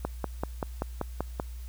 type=click train; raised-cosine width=1 ms; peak=-15 dBFS; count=8; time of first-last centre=0.05-1.399 s; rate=5.19 Hz; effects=added 60 Hz sine -37 dBFS peak until 1.68 s + white hiss -56 dBFS RMS until 1.68 s